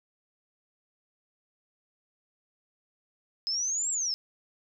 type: exponential two-way sweep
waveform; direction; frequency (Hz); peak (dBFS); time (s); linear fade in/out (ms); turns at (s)
sine; up then down; 5090 to 7710 to 5090; -27; 3.47-4.14; 0; 3.9
effects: none